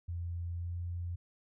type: tone with pitch glide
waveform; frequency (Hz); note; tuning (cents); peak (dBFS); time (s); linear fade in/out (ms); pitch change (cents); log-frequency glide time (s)
sine; 86 to 87.1; F2 to F2; -26 to -4; -35; 0.08-1.16; 10; +22; 0.54-0.76
effects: none